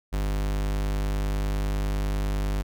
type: tone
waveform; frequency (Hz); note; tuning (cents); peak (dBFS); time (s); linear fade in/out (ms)
45% pulse; 49.99; G1; +35; -24; 0.12-2.63; 20
effects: none